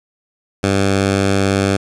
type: tone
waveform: 10% pulse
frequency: 98 Hz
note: G2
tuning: in tune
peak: -5 dBFS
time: 0.63-1.77 s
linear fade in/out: 10 ms
effects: resampled to 22050 Hz + 7-bit